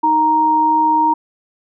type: tone pair together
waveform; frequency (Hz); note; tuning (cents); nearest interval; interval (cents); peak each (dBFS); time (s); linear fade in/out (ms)
sine; 312.2 / 934; D#4 / A#5; +6 / +3; octave + perfect fifth; 1897; -20 / -11; 0.03-1.14; 10
effects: none